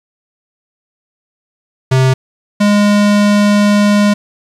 square tone pair in turn, 130.81 / 205.9 Hz, C3 / G#3, 0 / -15 cents, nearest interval minor sixth, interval 785 cents, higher second, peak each -8 dBFS, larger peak neither, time 1.91-2.14 / 2.6-4.14 s, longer second, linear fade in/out 10 ms, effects low-pass 8000 Hz 12 dB/octave + 7-bit

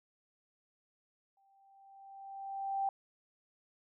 sine tone with exponential growth, 784 Hz, G5, in tune, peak -29 dBFS, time 1.37-2.89 s, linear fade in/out 2 ms, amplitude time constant 330 ms, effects none

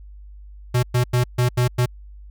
square tone bursts at uneven times, 123.47 Hz, B2, in tune, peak -16 dBFS, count 6, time 0.74-0.83 / 0.94-1.04 / 1.13-1.24 / 1.38-1.49 / 1.57-1.68 / 1.78-1.86 s, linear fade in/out 10 ms, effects added 50 Hz sine -38 dBFS peak until 2.3 s

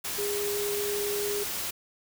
sine tone in noise, 409.8 Hz, G#4, 23 cents flat, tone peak -29 dBFS, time 0.18-1.44 s, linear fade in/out 10 ms, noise white, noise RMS -33 dBFS, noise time 0.04-1.71 s, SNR +1 dB, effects none

